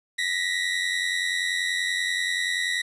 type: tone pair together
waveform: 30% pulse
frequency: 1885.1 / 1975.5 Hz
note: A#6 / B6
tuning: +19 / 0 cents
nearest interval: minor second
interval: 81 cents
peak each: -24 dBFS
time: 0.18-2.82 s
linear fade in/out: 10 ms
effects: resampled to 22050 Hz + 9-bit